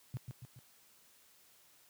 sine tone with echo, 124.4 Hz, B2, 13 cents sharp, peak -35 dBFS, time 0.14-0.17 s, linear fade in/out 0 ms, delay 140 ms, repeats 3, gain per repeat -5 dB, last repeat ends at 0.59 s, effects white hiss -65 dBFS RMS until 1.89 s + high-pass 80 Hz 12 dB/octave

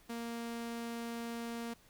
sawtooth tone, 233.1 Hz, A#3, in tune, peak -35 dBFS, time 0.09-1.74 s, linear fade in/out 10 ms, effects pink hiss -64 dBFS RMS until 1.89 s

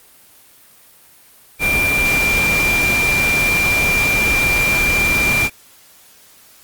sine tone in noise, 2375 Hz, D7, 19 cents sharp, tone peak -14 dBFS, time 1.59-5.5 s, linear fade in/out 50 ms, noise pink, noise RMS -21 dBFS, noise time 1.59-5.5 s, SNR +4 dB, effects white hiss -47 dBFS RMS until 6.63 s + Opus 32 kbps

